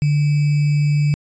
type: tone with sample-and-hold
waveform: sine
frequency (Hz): 146.83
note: D3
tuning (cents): 0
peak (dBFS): -13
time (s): 0.02-1.14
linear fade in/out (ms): 0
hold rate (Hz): 2450
effects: resampled to 16000 Hz